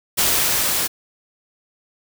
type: noise with level ramp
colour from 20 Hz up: white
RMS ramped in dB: -17 to -21 dBFS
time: 0.17-0.88 s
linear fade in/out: 20 ms
effects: none